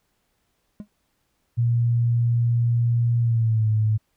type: tone with exponential decay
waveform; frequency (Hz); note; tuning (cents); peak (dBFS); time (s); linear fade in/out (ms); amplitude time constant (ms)
triangle; 207.7; G#3; 0; -26; 0.8-0.88; 0; 16
type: tone with pitch glide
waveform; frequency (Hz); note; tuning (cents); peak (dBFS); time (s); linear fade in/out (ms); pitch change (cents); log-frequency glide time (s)
sine; 118.3 to 108.48; A#2 to A2; +26 to -24; -17; 1.57-3.98; 20; -150; 3.2-3.68
effects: pink hiss -71 dBFS RMS until 4.16 s